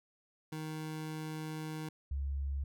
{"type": "tone pair in turn", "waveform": ["25% pulse", "sine"], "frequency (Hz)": [156.2, 69.39], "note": ["D#3", "C#2"], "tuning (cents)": [7, 2], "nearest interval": "octave + major second", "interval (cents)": 1405, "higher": "first", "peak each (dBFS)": [-35, -33], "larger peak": "second", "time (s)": [[0.52, 1.89], [2.11, 2.64]], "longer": "first", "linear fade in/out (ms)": 5, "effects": []}